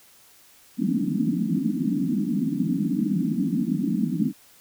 pink band-pass noise, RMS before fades -24 dBFS, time 0.77-4.33 s, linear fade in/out 50 ms, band 160 to 310 Hz, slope 96 dB/octave, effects white hiss -54 dBFS RMS until 4.6 s

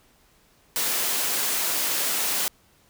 white high-pass noise, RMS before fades -25 dBFS, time 0.76-2.48 s, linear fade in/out 0 ms, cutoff 230 Hz, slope 12 dB/octave, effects pink hiss -60 dBFS RMS until 2.89 s

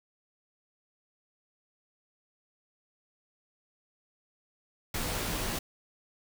pink noise with comb filter, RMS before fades -33 dBFS, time 4.94-5.59 s, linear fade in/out 5 ms, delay 15 ms, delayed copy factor -0.55, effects none

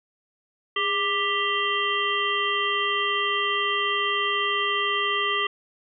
harmonic tone with a mistuned harmonic, 394.1 Hz, G4, 9 cents sharp, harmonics 1 / 3 / 5 / 7 / 8, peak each -31 / -26 / -28 / -30 / -28 dBFS, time 0.76-5.47 s, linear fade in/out 5 ms, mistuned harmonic 1, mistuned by +63 cents, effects none

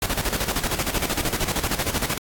pink noise with tremolo, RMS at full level -23 dBFS, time 0.02-2.18 s, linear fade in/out 2 ms, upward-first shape square, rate 13 Hz, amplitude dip 65%, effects AAC 64 kbps

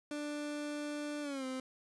30% pulse tone with pitch glide, 295 to 259.8 Hz, D4 to C4, +8 to -12 cents, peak -35 dBFS, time 0.11-1.6 s, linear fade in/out 2 ms, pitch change -220 cents, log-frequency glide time 1.22-1.45 s, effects resampled to 24000 Hz

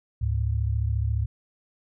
sine tone pair together, 72.32 / 106.7 Hz, D2 / G#2, -26 / +47 cents, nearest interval perfect fifth, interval 673 cents, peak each -25 dBFS, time 0.21-1.26 s, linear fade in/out 10 ms, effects none

